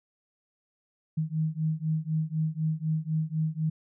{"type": "beating tone pair", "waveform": "sine", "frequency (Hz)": [155.56, 159.56], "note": ["D#3", "D#3"], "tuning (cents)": [0, 44], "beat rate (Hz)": 4, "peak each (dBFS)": -29, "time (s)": [1.17, 3.7], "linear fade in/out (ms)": 10, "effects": []}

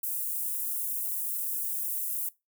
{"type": "high-pass noise", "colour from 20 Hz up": "white", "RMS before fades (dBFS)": -32, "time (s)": [0.03, 2.29], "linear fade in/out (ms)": 5, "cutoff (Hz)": 9900, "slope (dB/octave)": 24, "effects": ["noise-tail reverb RT60 0.2 s tail -19 dB re dry"]}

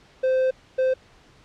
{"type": "tone bursts at uneven times", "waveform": "triangle", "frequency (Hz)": 519, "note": "C5", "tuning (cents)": -14, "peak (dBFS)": -16, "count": 2, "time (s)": [[0.23, 0.51], [0.78, 0.94]], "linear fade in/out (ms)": 10, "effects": ["pink hiss -54 dBFS RMS until 1.44 s", "low-pass 5000 Hz 12 dB/octave"]}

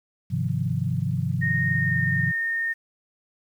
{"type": "chord", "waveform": "sine", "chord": "F minor seventh", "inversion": "first", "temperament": "equal with one note detuned", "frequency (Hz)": [101.92, 130.81, 155.56, 174.61], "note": ["Ab2", "C3", "Eb3", "F3"], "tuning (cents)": [-32, 0, 0, 0], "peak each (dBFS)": [-29, -26, -29, -29], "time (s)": [0.3, 2.32], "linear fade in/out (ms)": 20}
{"type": "tone with pitch glide", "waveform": "sine", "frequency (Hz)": [1852, 1832.8], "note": ["A#6", "A#6"], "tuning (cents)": [-12, -30], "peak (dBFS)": -23, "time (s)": [1.41, 2.74], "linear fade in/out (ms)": 20, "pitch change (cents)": -18, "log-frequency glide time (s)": [1.67, 2.01]}
{"effects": ["9-bit"]}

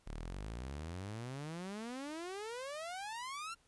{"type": "exponential sweep", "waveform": "sawtooth", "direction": "up", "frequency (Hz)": [34.65, 1396.9], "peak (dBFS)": -38, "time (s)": [0.06, 3.55], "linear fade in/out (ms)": 20, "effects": ["pink hiss -71 dBFS RMS until 3.67 s", "resampled to 24000 Hz"]}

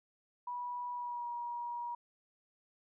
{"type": "tone with pitch glide", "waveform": "sine", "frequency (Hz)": [976, 955.4], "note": ["B5", "A#5"], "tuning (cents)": [-21, 42], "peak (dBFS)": -37, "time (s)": [0.47, 1.95], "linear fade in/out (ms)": 5, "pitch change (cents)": -37, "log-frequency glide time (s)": [0.92, 1.28], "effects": []}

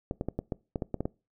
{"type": "clicks", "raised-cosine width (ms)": 2, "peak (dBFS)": -17, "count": 10, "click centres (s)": [0.111, 0.211, 0.286, 0.39, 0.522, 0.758, 0.822, 0.943, 1.006, 1.055], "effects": ["noise-tail reverb RT60 0.3 s tail -23 dB re dry"]}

